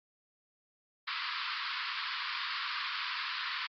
pink band-pass noise, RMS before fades -37 dBFS, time 1.07-3.67 s, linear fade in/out 10 ms, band 990 to 4900 Hz, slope 96 dB/octave, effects Opus 48 kbps

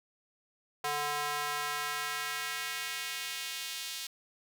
square tone with high-pass filter sweep, 146.83 Hz, D3, in tune, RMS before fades -36 dBFS, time 0.84-4.07 s, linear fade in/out 5 ms, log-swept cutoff 780 to 3600 Hz, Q 1.2, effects none

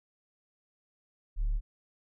sine tone, 36.71 Hz, D1, in tune, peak -24 dBFS, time 1.36-1.61 s, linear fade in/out 50 ms, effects tanh soft clip ceiling -25 dBFS

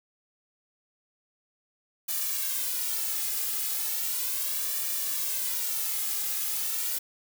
blue noise with flanger, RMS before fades -30 dBFS, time 2.08-6.99 s, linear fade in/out 10 ms, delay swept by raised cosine 1.7 to 2.42 ms, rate 0.36 Hz, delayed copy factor +0.85, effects none

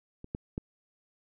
clicks, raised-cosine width 3 ms, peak -30 / -20 / -20 dBFS, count 3, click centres 0.244 / 0.349 / 0.579 s, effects none

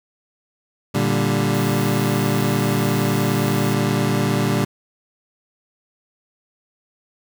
25% pulse chord, G minor, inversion first, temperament equal, 116.54 / 146.83 / 196 Hz, Bb2 / D3 / G3, 0 / 0 / 0 cents, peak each -18 dBFS, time 0.94-4.65 s, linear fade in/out 10 ms
blue noise, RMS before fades -36 dBFS, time 1.54-3.74 s, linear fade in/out 5 ms
effects none

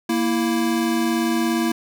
square tone pair together, 233.1 / 330.4 Hz, A#3 / E4, 0 / +4 cents, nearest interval tritone, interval 604 cents, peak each -22 dBFS, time 0.09-1.72 s, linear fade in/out 5 ms, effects none

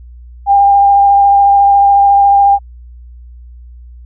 sine tone with vibrato, 800 Hz, G5, 35 cents sharp, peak -4 dBFS, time 0.46-2.59 s, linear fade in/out 50 ms, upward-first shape sine, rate 14 Hz, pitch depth 12 cents each way, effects added 60 Hz sine -31 dBFS peak until 4.05 s

